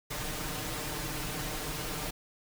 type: noise with comb filter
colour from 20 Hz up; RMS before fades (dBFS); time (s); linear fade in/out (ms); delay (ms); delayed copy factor
pink; -36; 0.1-2.11; 10; 6.6; +0.7
effects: none